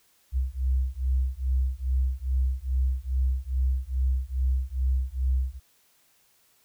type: beating tone pair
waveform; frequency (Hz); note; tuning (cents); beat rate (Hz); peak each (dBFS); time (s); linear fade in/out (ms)
sine; 63.5 / 65.9; B1 / C2; +49 / +13; 2.4; -26; 0.32-5.6; 50
effects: white hiss -64 dBFS RMS until 6.64 s